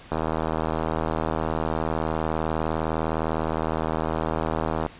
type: click train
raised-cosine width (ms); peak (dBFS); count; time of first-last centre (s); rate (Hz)
1; -11; 379; 0.12-4.863; 79.7
effects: pink hiss -46 dBFS RMS until 4.99 s + resampled to 8000 Hz